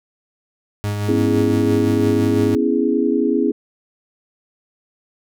40% pulse tone with tremolo, 103.1 Hz, G#2, 12 cents flat, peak -18 dBFS, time 0.84-2.55 s, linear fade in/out 0 ms, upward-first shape sine, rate 5.9 Hz, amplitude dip 30%
sine chord, C# minor seventh, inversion third, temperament equal, 246.9 / 277.2 / 329.6 / 415.3 Hz, B3 / C#4 / E4 / G#4, 0 / 0 / 0 / 0 cents, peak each -20 dBFS, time 1.08-3.52 s, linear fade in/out 10 ms
effects none

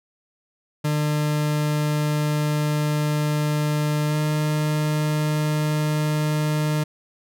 40% pulse tone with pitch glide, 150 to 151.92 Hz, D3 to D#3, +37 to -41 cents, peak -19 dBFS, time 0.84-6.84 s, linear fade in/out 10 ms, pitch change +22 cents, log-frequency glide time 4.06-4.18 s, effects none

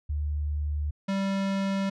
sine / square tone pair in turn, 74.1 / 195.21 Hz, D2 / G3, +16 / -7 cents, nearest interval octave + perfect fourth, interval 1677 cents, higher second, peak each -26 dBFS, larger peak neither, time 0.09-0.91 / 1.08-1.9 s, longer neither, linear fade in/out 10 ms, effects low-pass 5000 Hz 12 dB/octave

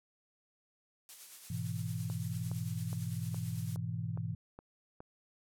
blue noise with tremolo, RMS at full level -47 dBFS, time 1.09-3.76 s, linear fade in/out 0 ms, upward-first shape sine, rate 8.9 Hz, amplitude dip 40%
sine chord, E major, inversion first, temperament equal, 103.83 / 123.47 / 164.81 Hz, G#2 / B2 / E3, 0 / 0 / 0 cents, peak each -39 dBFS, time 1.5-4.35 s, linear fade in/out 5 ms
click train, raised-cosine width 1 ms, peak -34 dBFS, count 8, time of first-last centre 2.1-5.005 s, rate 2.41 Hz
effects low-pass 12000 Hz 12 dB/octave

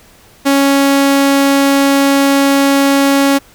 sawtooth tone, 277.2 Hz, C#4, in tune, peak -4 dBFS, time 0.45-3.39 s, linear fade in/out 20 ms, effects pink hiss -44 dBFS RMS until 3.54 s

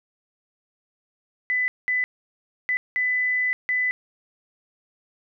sine tone bursts at uneven times, 2000 Hz, B6, 21 cents sharp, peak -20 dBFS, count 5, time 1.5-1.68 / 1.88-2.04 / 2.69-2.77 / 2.96-3.53 / 3.69-3.91 s, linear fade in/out 0 ms, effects none

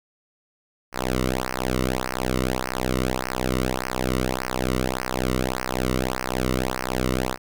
sawtooth tone with flanger, 63.6 Hz, C2, 48 cents flat, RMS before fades -25 dBFS, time 0.92-7.38 s, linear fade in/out 50 ms, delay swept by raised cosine 0.27 to 1.23 ms, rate 1.7 Hz, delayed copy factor -1, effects none

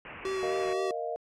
white low-pass noise, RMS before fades -44 dBFS, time 0.05-0.73 s, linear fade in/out 2 ms, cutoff 2800 Hz, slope 96 dB/octave
square tone with vibrato, 380 Hz, F#4, 46 cents sharp, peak -30 dBFS, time 0.25-0.91 s, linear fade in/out 2 ms, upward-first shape sine, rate 3.9 Hz, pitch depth 22 cents each way
sine chord, Bb suspended fourth, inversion none, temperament just, 466.2 / 621.6 / 699.2 Hz, Bb4 / Eb5 / F5, 0 / -2 / +2 cents, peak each -35 dBFS, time 0.43-1.16 s, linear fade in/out 0 ms
effects low-pass 7000 Hz 12 dB/octave + MP3 96 kbps

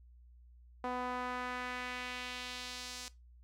sawtooth tone with band-pass filter sweep, 249.4 Hz, B3, 17 cents sharp, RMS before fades -41 dBFS, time 0.84-3.08 s, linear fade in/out 0 ms, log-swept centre 840 to 5900 Hz, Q 1.3, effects noise-tail reverb RT60 0.2 s tail -18 dB re dry + added 60 Hz sine -56 dBFS peak until 3.43 s

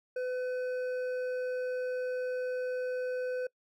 sine tone with hard clipping, 504 Hz, B4, 35 cents sharp, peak -33 dBFS, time 0.16-3.47 s, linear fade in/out 5 ms, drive 7 dB, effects noise-tail reverb RT60 0.1 s tail -24 dB re dry

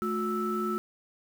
sine tone cluster, 217.5 / 360.7 / 1315 Hz, A3 / F#4 / E6, -20 / -44 / -5 cents, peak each -31 dBFS, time 0.02-0.78 s, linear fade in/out 0 ms, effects tanh soft clip ceiling -20 dBFS + 8-bit

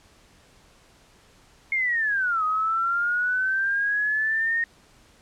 sine linear two-way sweep, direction down then up, 2164 to 1247 to 1857 Hz, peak -21 dBFS, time 1.72-4.64 s, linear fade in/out 2 ms, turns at 2.44 s, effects pink hiss -56 dBFS RMS until 5.21 s + low-pass 9000 Hz 12 dB/octave

